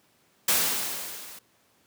white noise with level ramp, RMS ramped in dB -21 to -45 dBFS, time 0.48-1.39 s, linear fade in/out 5 ms, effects pink hiss -64 dBFS RMS until 1.86 s + high-pass 150 Hz 12 dB/octave

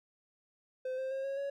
triangle tone with pitch steps, 515 / 525.5 / 536.3 / 547.2 / 558.4 Hz, C5 / C5 / C5 / C#5 / C#5, -28 / +7 / +43 / -23 / +13 cents, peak -32 dBFS, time 0.85-1.5 s, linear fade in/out 5 ms, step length 130 ms, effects none

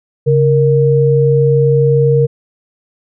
sine tone pair together, 138.6 / 466.2 Hz, C#3 / A#4, 0 / 0 cents, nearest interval octave + major sixth, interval 2100 cents, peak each -10 dBFS, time 0.26-2.27 s, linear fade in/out 20 ms, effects none

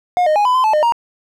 triangle tone with pitch steps, 717 / 616 / 828 / 1002 / 1027 / 869 / 608 / 939 Hz, F5 / D#5 / G#5 / B5 / C6 / A5 / D#5 / A#5, +45 / -17 / -5 / +25 / -33 / -22 / -40 / +12 cents, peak -9 dBFS, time 0.17-0.922 s, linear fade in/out 0 ms, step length 94 ms, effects none

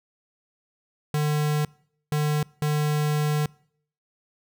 square tone bursts at uneven times, 150 Hz, D3, 37 cents sharp, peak -22 dBFS, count 3, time 1.14-1.65 / 2.12-2.43 / 2.62-3.46 s, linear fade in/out 2 ms, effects noise-tail reverb RT60 0.6 s tail -24 dB re dry

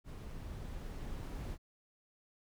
brown noise with level ramp, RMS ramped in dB -46 to -41 dBFS, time 0.04-1.58 s, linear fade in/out 50 ms, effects none

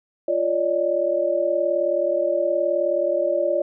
sine tone cluster, 349.3 / 568 / 607 Hz, F4 / C#5 / D#5, 0 / +42 / -43 cents, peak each -26 / -21 / -23 dBFS, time 0.28-3.62 s, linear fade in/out 5 ms, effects none

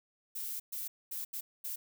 violet noise bursts at uneven times, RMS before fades -39 dBFS, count 5, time 0.35-0.6 / 0.72-0.88 / 1.11-1.25 / 1.33-1.41 / 1.64-1.76 s, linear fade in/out 10 ms, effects none

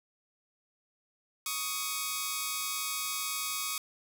5% pulse tone pair together, 1117.7 / 1250 Hz, C#6 / D#6, +14 / +8 cents, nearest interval major second, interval 194 cents, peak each -23 dBFS, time 1.46-3.78 s, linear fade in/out 2 ms, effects 9-bit

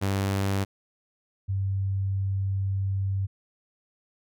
sawtooth / sine tone pair in turn, 98 / 97.15 Hz, G2 / G2, 0 / -15 cents, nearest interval unison, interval 15 cents, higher first, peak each -20 / -24 dBFS, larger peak first, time 0.01-0.65 / 1.48-3.27 s, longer second, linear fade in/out 20 ms, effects none

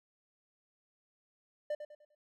triangle tone with echo, 597 Hz, D5, 28 cents sharp, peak -30 dBFS, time 1.7-1.75 s, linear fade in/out 5 ms, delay 100 ms, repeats 4, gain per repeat -9 dB, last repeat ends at 2.15 s, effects none

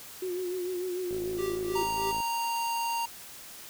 sine tone with vibrato, 362.5 Hz, F#4, 35 cents flat, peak -30 dBFS, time 0.22-1.83 s, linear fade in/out 5 ms, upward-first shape sine, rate 6.7 Hz, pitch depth 46 cents each way
click train, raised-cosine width 2 ms, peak -29 dBFS, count 60, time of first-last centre 1.11-2.203 s, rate 54 Hz
square tone with tremolo, 391.5 Hz, G4, 2 cents flat, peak -31 dBFS, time 1.38-2.12 s, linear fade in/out 10 ms, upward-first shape triangle, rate 3.2 Hz, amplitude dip 95%
square tone, 929 Hz, A#5, 6 cents flat, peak -29 dBFS, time 1.75-3.06 s, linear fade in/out 10 ms
effects white hiss -46 dBFS RMS until 3.69 s

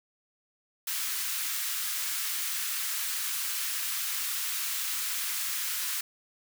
white high-pass noise, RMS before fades -32 dBFS, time 0.87-6.01 s, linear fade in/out 5 ms, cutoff 1200 Hz, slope 24 dB/octave, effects none

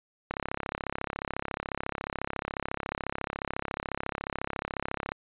click train, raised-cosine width 0.5 ms, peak -16 dBFS, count 165, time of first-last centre 0.31-5.119 s, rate 34.1 Hz, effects resampled to 8000 Hz

